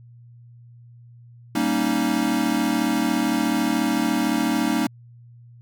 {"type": "chord", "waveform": "square", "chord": "Eb dominant seventh", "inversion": "first", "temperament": "equal", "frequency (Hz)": [196, 233.1, 277.2, 311.1], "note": ["G3", "Bb3", "Db4", "Eb4"], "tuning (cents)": [0, 0, 0, 0], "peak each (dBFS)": [-29, -25, -26, -25], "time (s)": [1.55, 4.87], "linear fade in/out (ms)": 5, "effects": ["added 119 Hz sine -44 dBFS peak until 5.61 s"]}